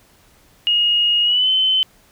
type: tone with pitch glide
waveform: sine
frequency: 2869 to 3057 Hz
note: F7 to G7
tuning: +46 to -44 cents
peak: -13 dBFS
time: 0.67-1.83 s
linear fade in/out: 0 ms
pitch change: +110 cents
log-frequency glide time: 1.23-1.49 s
effects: pink hiss -53 dBFS RMS until 2.11 s